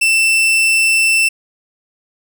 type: tone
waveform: 40% pulse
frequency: 2670 Hz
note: E7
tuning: 22 cents sharp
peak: -9 dBFS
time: 0.01-1.29 s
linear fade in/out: 10 ms
effects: none